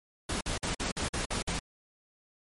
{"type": "noise bursts", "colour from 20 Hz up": "pink", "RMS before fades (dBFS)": -32, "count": 8, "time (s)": [0.29, 1.593], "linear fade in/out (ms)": 5, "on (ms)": 120, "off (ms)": 49, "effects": ["MP3 48 kbps"]}